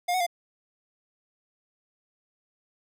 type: tone with pitch steps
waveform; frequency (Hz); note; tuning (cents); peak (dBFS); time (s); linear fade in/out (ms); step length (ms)
square; 709 / 740 / 697; F5 / F#5 / F5; +26 / 0 / -4; -24; 0.08-0.266; 10; 62
effects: none